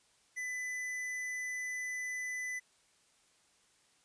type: tone with tanh clipping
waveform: sine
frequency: 2001 Hz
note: B6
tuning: 22 cents sharp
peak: -38 dBFS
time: 0.36-2.6 s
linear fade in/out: 20 ms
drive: 15 dB
effects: white hiss -69 dBFS RMS until 4.04 s + resampled to 22050 Hz